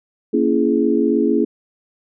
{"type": "chord", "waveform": "sine", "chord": "A# half-diminished seventh", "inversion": "none", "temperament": "just", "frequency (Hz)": [233.1, 279.7, 335.6, 419.5], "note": ["A#3", "C#4", "E4", "G#4"], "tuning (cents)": [0, 16, 31, 17], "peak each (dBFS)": -19, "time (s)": [0.33, 1.45], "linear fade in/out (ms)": 10, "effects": []}